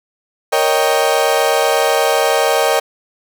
35% pulse chord, Eb dominant seventh, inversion second, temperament equal, 466.2 / 554.4 / 622.3 / 784 Hz, Bb4 / Db5 / Eb5 / G5, 0 / 0 / 0 / 0 cents, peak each -16 dBFS, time 0.52-2.8 s, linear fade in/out 10 ms, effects none

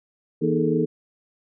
sine tone cluster, 162 / 239.7 / 313.7 / 419.5 / 445 Hz, E3 / A#3 / D#4 / G#4 / A4, -30 / +48 / +14 / +17 / +20 cents, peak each -25 dBFS, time 0.41-0.86 s, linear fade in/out 20 ms, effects none

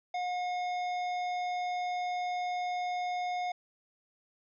sine tone with tanh clipping, 720 Hz, F#5, 47 cents flat, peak -33 dBFS, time 0.14-3.52 s, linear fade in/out 5 ms, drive 14 dB, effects resampled to 16000 Hz

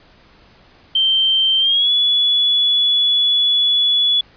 sine tone with pitch glide, 3130 to 3413 Hz, G7 to G#7, -3 to +47 cents, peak -12 dBFS, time 0.95-4.21 s, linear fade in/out 5 ms, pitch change +150 cents, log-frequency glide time 1.59-1.91 s, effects pink hiss -49 dBFS RMS until 4.36 s + resampled to 11025 Hz

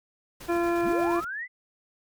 pink noise with tremolo, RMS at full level -43 dBFS, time 0.4-1.25 s, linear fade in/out 10 ms, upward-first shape square, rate 8.5 Hz, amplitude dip 30%
harmonic tone, 343.1 Hz, F4, 31 cents flat, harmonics 1 / 2 / 3 / 4 / 5 / 7, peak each -24 / -30 / -34 / -36 / -38 / -41 dBFS, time 0.48-1.21 s, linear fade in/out 20 ms
sine linear sweep, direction up, 70.6 to 2065 Hz, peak -31 dBFS, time 0.82-1.48 s, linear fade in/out 50 ms
effects none

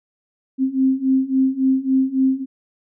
sine beating tone pair, 262.1 / 265.7 Hz, C4 / C4, +3 / +27 cents, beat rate 3.6 Hz, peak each -19 / -17 dBFS, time 0.58-2.46 s, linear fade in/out 50 ms, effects none

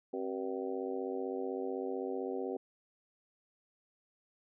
harmonic tone with a mistuned harmonic, 95.8 Hz, G2, 39 cents flat, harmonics 3 / 4 / 5 / 6 / 7 / 8, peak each -41 / -38 / -40 / -47 / -49 / -47 dBFS, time 0.13-2.57 s, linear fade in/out 5 ms, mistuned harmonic 3, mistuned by -130 cents, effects none

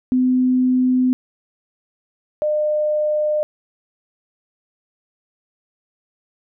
sine tone pair in turn, 254.2 / 604.6 Hz, C4 / D#5, -50 / -50 cents, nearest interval octave + minor third, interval 1500 cents, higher second, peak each -13 / -16 dBFS, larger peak first, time 0.12-1.13 / 2.42-3.43 s, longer neither, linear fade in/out 0 ms, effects none

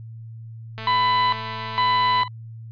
click train, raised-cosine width 0.3 ms, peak -19 dBFS, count 319, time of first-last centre 0.78-2.219 s, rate 221 Hz
40% pulse tone with tremolo, 998 Hz, B5, 18 cents sharp, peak -16 dBFS, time 0.87-2.28 s, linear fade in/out 2 ms, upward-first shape square, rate 1.1 Hz, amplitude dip 80%
effects added 113 Hz sine -35 dBFS peak until 2.71 s + resampled to 11025 Hz

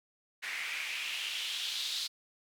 white noise with band-pass filter sweep, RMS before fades -37 dBFS, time 0.42-2.08 s, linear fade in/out 20 ms, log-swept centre 2000 to 4100 Hz, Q 3.5, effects none

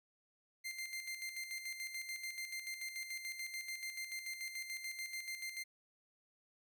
sawtooth tone with tremolo, 2093 Hz, C7, in tune, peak -37 dBFS, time 0.64-5.64 s, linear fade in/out 20 ms, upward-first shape square, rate 6.9 Hz, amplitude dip 55%, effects none

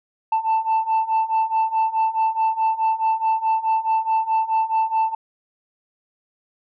sine beating tone pair, 884 / 888.7 Hz, A5 / A5, +8 / +17 cents, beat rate 4.7 Hz, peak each -20 / -18 dBFS, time 0.32-5.15 s, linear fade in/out 5 ms, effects tanh soft clip ceiling -14 dBFS

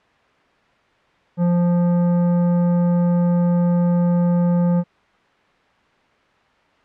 triangle tone with tanh clipping, 174.61 Hz, F3, in tune, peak -16 dBFS, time 1.37-4.84 s, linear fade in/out 50 ms, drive 16 dB, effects white hiss -56 dBFS RMS until 6.84 s + low-pass 2000 Hz 12 dB/octave

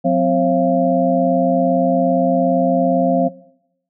sine tone cluster, 181.2 / 258.7 / 538 / 686 Hz, F#3 / C4 / C5 / F5, -36 / -19 / +48 / -31 cents, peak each -18 dBFS, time 0.04-3.29 s, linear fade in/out 20 ms, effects noise-tail reverb RT60 0.8 s tail -20 dB re dry

